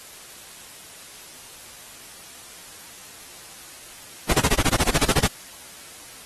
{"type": "noise bursts", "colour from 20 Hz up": "pink", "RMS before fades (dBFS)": -19, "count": 14, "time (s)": [4.29, 5.271], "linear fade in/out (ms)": 10, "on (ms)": 45, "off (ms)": 27, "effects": ["white hiss -43 dBFS RMS until 6.25 s", "AAC 32 kbps"]}